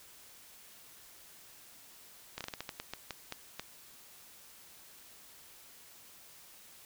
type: slowing click train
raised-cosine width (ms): 0.2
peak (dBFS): -21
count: 12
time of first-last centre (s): 2.38-3.596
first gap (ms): 27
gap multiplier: 1.26
effects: white hiss -56 dBFS RMS until 6.85 s